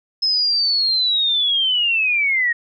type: linear sweep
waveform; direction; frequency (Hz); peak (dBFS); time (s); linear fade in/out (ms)
sine; down; 5170 to 1853; -15; 0.22-2.53; 10
effects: none